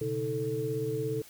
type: tone cluster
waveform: sine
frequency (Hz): 123.9 / 141 / 317 / 440.5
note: B2 / C#3 / D#4 / A4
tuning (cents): +6 / +30 / +32 / +2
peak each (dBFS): -36 / -38 / -38 / -31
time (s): 0.01-1.22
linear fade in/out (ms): 5
effects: white hiss -53 dBFS RMS until 1.29 s